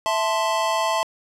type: chord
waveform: square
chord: A minor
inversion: second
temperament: equal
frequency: 659.3 / 880 / 1046.5 Hz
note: E5 / A5 / C6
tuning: 0 / 0 / 0 cents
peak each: -25 dBFS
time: 0.06-1.03 s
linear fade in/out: 0 ms
effects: low-pass 9000 Hz 12 dB/octave